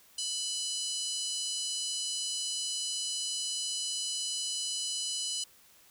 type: harmonic tone with a mistuned harmonic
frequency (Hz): 992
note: B5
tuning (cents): +7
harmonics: 3 / 4 / 5 / 6 / 7 / 8 / 9 / 10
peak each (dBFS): -38 / -39 / -40 / -41 / -41 / -42 / -43 / -43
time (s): 0.18-5.44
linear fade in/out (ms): 5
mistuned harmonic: 4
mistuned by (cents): +47
effects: white hiss -60 dBFS RMS until 5.9 s